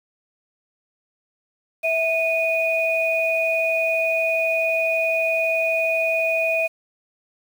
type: tone pair together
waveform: sine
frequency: 654.7 / 2472 Hz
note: E5 / D#7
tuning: -12 / -12 cents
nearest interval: octave + major seventh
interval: 2300 cents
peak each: -21 dBFS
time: 1.83-6.68 s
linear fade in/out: 20 ms
effects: 7-bit